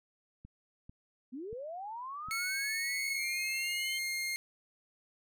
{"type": "clicks", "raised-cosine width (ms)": 5, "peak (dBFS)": -37, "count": 4, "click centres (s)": [0.45, 0.895, 1.529, 2.286]}
{"type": "linear sweep", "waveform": "sine", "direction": "up", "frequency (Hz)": [233.1, 3136], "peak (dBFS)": -39, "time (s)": [1.32, 3.99], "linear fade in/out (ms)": 20}
{"type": "tone with pitch glide", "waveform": "sawtooth", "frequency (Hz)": [2200, 2126], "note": ["C#7", "C7"], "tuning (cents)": [-14, 27], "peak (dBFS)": -30, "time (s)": [2.31, 4.36], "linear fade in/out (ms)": 0, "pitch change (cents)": -59, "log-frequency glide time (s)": [3.09, 3.26]}
{"effects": []}